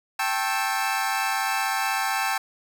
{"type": "chord", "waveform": "25% pulse", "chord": "A dominant seventh", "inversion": "third", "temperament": "equal with one note detuned", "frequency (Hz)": [784, 880, 1085.9, 1318.5], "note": ["G5", "A5", "C#6", "E6"], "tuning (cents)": [0, 0, -36, 0], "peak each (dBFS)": [-23, -25, -28, -27], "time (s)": [0.19, 2.38], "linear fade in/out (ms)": 5, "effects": []}